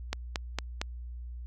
click train, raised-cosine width 0.2 ms, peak -13 dBFS, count 4, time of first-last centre 0.13-0.815 s, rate 4.38 Hz, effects added 60 Hz sine -38 dBFS peak until 1.46 s

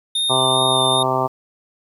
square tone with vibrato, 3642 Hz, A#7, 41 cents flat, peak -18 dBFS, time 0.15-1.03 s, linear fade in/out 5 ms, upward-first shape sine, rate 2.5 Hz, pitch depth 18 cents each way
harmonic tone, 130 Hz, C3, 11 cents flat, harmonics 1 / 2 / 3 / 4 / 5 / 6 / 7 / 8 / 9, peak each -27 / -29 / -25 / -28 / -23 / -25 / -23 / -27 / -24 dBFS, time 0.29-1.28 s, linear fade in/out 20 ms
effects 8-bit

